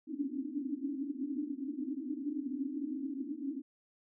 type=band-pass noise; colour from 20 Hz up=white; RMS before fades=-38 dBFS; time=0.07-3.62 s; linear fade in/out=20 ms; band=260 to 300 Hz; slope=96 dB/octave; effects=none